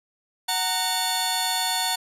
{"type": "tone cluster", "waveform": "sawtooth", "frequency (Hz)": [741, 922, 3512, 4398], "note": ["F#5", "A#5", "A7", "C#8"], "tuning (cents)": [2, -19, -4, -14], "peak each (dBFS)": -25, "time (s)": [0.48, 1.96], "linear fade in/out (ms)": 10, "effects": ["resampled to 32000 Hz"]}